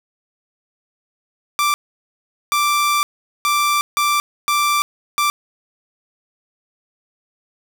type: tone bursts at uneven times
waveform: sawtooth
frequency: 1174.7 Hz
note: D6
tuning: in tune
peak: -11 dBFS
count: 6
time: 1.59-1.74 / 2.52-3.03 / 3.45-3.81 / 3.97-4.2 / 4.48-4.82 / 5.18-5.3 s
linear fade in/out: 0 ms
effects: none